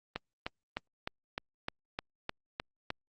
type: click train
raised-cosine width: 0.3 ms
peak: -18 dBFS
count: 10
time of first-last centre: 0.16-2.904 s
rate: 3.28 Hz
effects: Opus 32 kbps